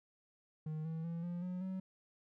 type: tone with pitch steps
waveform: triangle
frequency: 155.56 / 161.6 / 167.88 / 174.41 / 181.19 / 188.23 Hz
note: D#3 / E3 / E3 / F3 / F#3 / F#3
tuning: 0 / -34 / +32 / -2 / -36 / +30 cents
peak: -36 dBFS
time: 0.66-1.8 s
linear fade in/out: 5 ms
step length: 190 ms
effects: none